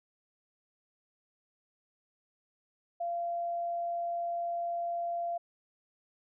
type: tone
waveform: sine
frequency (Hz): 688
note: F5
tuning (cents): -26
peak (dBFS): -31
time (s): 3-5.38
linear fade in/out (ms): 10
effects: none